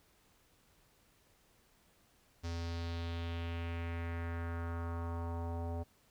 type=tone with low-pass filter sweep; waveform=square; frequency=84.4 Hz; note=E2; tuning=41 cents sharp; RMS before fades=-39 dBFS; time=2.43-5.84 s; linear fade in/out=20 ms; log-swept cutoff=5600 to 700 Hz; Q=2.4; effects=pink hiss -69 dBFS RMS until 6.1 s